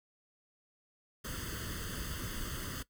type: noise with comb filter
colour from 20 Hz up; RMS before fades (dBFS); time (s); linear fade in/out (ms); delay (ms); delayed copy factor
pink; -40; 1.24-2.83; 10; 0.63; +0.85
effects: noise-tail reverb RT60 0.1 s tail -18 dB re dry